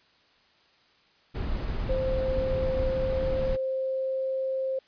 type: noise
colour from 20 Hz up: brown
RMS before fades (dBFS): -30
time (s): 1.34-3.57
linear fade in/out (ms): 20
type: tone with pitch glide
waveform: sine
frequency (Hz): 523.3 to 528.5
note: C5 to C5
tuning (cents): 0 to +17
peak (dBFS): -26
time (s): 1.89-4.79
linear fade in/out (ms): 5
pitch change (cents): +17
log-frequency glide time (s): 2.66-4.32
effects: white hiss -62 dBFS RMS until 4.87 s + resampled to 11025 Hz